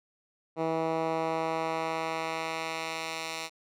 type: tone with band-pass filter sweep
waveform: 10% pulse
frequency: 161.9 Hz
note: E3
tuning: 31 cents flat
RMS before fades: -32 dBFS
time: 0.56-3.5 s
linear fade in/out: 50 ms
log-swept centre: 500 to 4100 Hz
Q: 0.71
effects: none